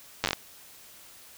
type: slowing click train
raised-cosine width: 0.2 ms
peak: -8 dBFS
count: 7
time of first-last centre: 0.24-0.332 s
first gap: 9 ms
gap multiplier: 1.21
effects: white hiss -51 dBFS RMS until 1.37 s